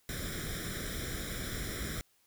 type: noise with comb filter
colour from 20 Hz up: pink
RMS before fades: -38 dBFS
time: 0.09-2.01 s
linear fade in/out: 0 ms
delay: 0.55 ms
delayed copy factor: +0.9
effects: white hiss -70 dBFS RMS until 2.26 s